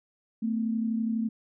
sine tone pair together, 222.9 / 255 Hz, A3 / C4, +23 / -44 cents, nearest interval major second, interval 233 cents, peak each -26 / -34 dBFS, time 0.42-1.29 s, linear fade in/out 10 ms, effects none

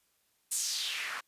white noise with band-pass filter sweep, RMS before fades -35 dBFS, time 0.51-1.21 s, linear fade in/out 10 ms, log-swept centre 8800 to 1300 Hz, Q 2.7, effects white hiss -73 dBFS RMS until 1.27 s + resampled to 32000 Hz

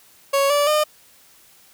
30% pulse tone with pitch steps, 554.4 / 579.9 / 606.7 Hz, C#5 / D5 / D#5, 0 / -22 / -44 cents, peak -13 dBFS, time 0.33-0.84 s, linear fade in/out 10 ms, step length 170 ms, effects white hiss -52 dBFS RMS until 1.73 s

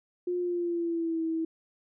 sine tone with pitch glide, 356.1 to 324.7 Hz, F4 to E4, +34 to -26 cents, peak -27 dBFS, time 0.27-1.45 s, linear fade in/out 5 ms, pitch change -160 cents, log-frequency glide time 0.39-1.22 s, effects none

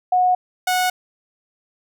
sine / sawtooth tone pair in turn, 730 / 733.3 Hz, F#5 / F#5, -24 / -16 cents, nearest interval unison, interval 8 cents, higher second, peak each -13 dBFS, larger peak neither, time 0.12-0.35 / 0.67-0.9 s, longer neither, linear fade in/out 5 ms, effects none

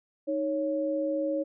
sine tone pair together, 311.1 / 554.4 Hz, D#4 / C#5, 0 / 0 cents, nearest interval minor seventh, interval 1000 cents, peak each -30 / -28 dBFS, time 0.27-1.44 s, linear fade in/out 20 ms, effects none

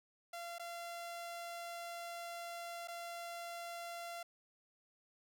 sawtooth tone with dropouts, 686 Hz, F5, 31 cents flat, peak -40 dBFS, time 0.33-4.23 s, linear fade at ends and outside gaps 5 ms, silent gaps 0.584-0.595 / 2.875-2.882 s, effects none

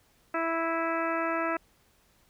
harmonic tone with a mistuned harmonic, 329.6 Hz, E4, in tune, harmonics 1 / 2 / 3 / 4 / 5 / 6 / 7 / 8, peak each -33 / -32 / -36 / -32 / -37 / -39 / -44 / -42 dBFS, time 0.34-1.57 s, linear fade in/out 5 ms, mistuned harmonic 8, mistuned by -23 cents, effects pink hiss -65 dBFS RMS until 2.29 s

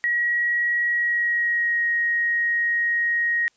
sine tone with pitch glide, 1910 to 1880.4 Hz, A#6 to A#6, +42 to +15 cents, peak -19 dBFS, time 0.04-3.48 s, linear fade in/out 0 ms, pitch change -27 cents, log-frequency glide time 0.85-1.88 s, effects white hiss -64 dBFS RMS until 3.56 s + resampled to 16000 Hz

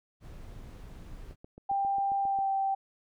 brown noise, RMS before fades -45 dBFS, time 0.2-1.36 s, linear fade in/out 50 ms
click train, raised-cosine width 2 ms, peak -34 dBFS, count 9, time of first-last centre 1.31-2.388 s, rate 7.42 Hz
sine tone with pitch glide, 791 to 779.7 Hz, G5 to G5, +15 to -10 cents, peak -26 dBFS, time 1.69-2.75 s, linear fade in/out 10 ms, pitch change -25 cents, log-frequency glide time 2.21-2.49 s
effects none

